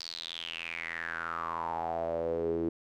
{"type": "tone with band-pass filter sweep", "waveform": "sawtooth", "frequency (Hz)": 83.3, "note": "E2", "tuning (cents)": 19, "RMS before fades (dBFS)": -35, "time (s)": [0, 2.69], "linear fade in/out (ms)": 5, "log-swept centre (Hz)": [4800, 340], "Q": 7.5, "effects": []}